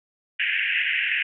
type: band-pass noise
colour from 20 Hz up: white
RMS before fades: -24 dBFS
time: 0.39-1.23 s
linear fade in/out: 10 ms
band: 1600 to 2900 Hz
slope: 96 dB/octave
effects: none

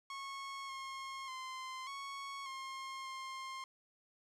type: tone with pitch steps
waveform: sawtooth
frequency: 1096 / 1077 / 1040 / 1106 / 1068 / 1060 Hz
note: C#6 / C6 / C6 / C#6 / C6 / C6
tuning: -20 / +50 / -11 / -4 / +35 / +22 cents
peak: -39 dBFS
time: 0.1-3.64 s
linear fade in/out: 2 ms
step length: 590 ms
effects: low-pass 7000 Hz 12 dB/octave + 12-bit

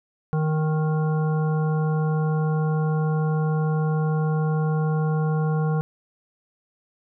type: harmonic tone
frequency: 155.56 Hz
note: D#3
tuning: in tune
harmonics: 1 / 3 / 5 / 7 / 9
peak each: -20 / -30 / -34 / -37 / -39 dBFS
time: 0.33-5.81 s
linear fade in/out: 0 ms
effects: none

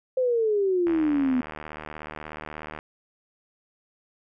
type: exponential sweep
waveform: sine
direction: down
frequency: 523.3 to 245.7 Hz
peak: -20 dBFS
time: 0.17-1.41 s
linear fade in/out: 5 ms
type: click train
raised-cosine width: 0.5 ms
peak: -21 dBFS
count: 148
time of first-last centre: 0.87-2.789 s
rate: 76.6 Hz
effects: none

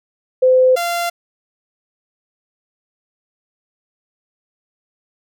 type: tone pair in turn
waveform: sine / sawtooth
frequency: 513 / 690.7 Hz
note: C5 / F5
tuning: -34 / -19 cents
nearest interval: perfect fourth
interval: 515 cents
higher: second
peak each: -8 / -14 dBFS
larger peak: first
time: 0.42-0.76 / 0.76-1.1 s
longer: neither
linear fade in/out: 10 ms
effects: none

